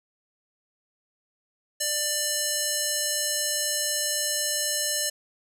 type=tone with band-pass filter; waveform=square; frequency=593 Hz; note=D5; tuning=17 cents sharp; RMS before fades=-27 dBFS; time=1.8-5.1 s; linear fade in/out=10 ms; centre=7800 Hz; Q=1.4; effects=none